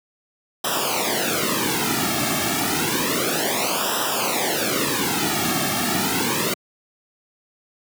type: noise with flanger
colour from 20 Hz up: pink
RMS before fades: -22 dBFS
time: 0.64-6.54 s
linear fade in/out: 5 ms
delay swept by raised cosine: 0.45 to 2.05 ms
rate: 0.3 Hz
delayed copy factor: -1
effects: high-pass 150 Hz 12 dB/octave